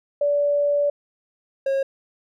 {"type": "tone pair in turn", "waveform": ["sine", "triangle"], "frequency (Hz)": [578, 543], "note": ["D5", "C#5"], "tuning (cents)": [-28, -36], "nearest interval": "minor second", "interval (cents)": 108, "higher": "first", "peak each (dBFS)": -17, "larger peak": "neither", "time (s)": [[0.21, 0.9], [1.66, 1.83]], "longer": "first", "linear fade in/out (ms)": 5, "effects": []}